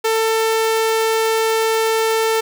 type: tone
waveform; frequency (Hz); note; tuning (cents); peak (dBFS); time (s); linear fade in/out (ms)
sawtooth; 445.9; A4; +23; -11; 0.04-2.41; 10
effects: none